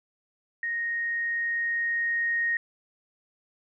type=tone with level ramp; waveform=sine; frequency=1864.7 Hz; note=A#6; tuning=in tune; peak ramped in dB=-27 to -23 dBFS; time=0.63-2.57 s; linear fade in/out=2 ms; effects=none